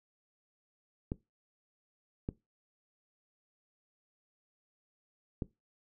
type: clicks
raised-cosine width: 3 ms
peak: -21 dBFS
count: 3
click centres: 1.119 / 2.289 / 5.422 s
effects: noise-tail reverb RT60 0.2 s tail -19 dB re dry